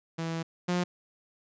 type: tone pair in turn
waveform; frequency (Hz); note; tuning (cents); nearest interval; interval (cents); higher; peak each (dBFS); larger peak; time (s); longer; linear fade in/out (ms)
sawtooth; 164.3 / 177.98; E3 / F3; -5 / +33; minor second; 138; second; -27 / -22; second; 0.18-0.43 / 0.68-0.84; first; 10
effects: resampled to 16000 Hz